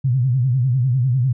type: tone with vibrato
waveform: sine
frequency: 127 Hz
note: B2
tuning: 49 cents sharp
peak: -14 dBFS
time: 0.04-1.33 s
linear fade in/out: 10 ms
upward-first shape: sine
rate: 10 Hz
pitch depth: 130 cents each way
effects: none